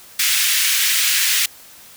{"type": "high-pass noise", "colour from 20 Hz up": "pink", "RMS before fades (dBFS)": -17, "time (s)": [0.19, 1.46], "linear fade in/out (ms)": 5, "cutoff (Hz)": 1900, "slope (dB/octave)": 24, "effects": ["white hiss -43 dBFS RMS until 1.96 s"]}